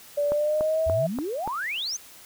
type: tone with pitch glide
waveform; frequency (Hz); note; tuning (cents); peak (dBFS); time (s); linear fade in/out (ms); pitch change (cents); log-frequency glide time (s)
sine; 580 to 651; D5 to E5; -22 to -22; -21; 0.17-1.07; 10; +200; 0.27-0.89
type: click train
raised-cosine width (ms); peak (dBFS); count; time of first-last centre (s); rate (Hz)
1; -17; 5; 0.32-1.476; 3.46
type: exponential sweep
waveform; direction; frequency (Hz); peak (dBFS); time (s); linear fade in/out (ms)
sine; up; 72.7 to 6520; -27; 0.86-1.97; 10
effects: white hiss -48 dBFS RMS until 2.25 s